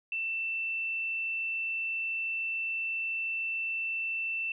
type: tone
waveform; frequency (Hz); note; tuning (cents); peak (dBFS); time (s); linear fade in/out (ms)
sine; 2673; E7; +23; -30; 0.12-4.52; 2
effects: none